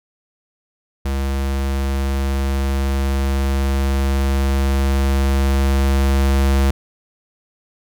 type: tone with level ramp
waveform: square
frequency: 68.1 Hz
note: C#2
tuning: 30 cents flat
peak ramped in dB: -19 to -13 dBFS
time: 1.05-6.71 s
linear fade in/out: 5 ms
effects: none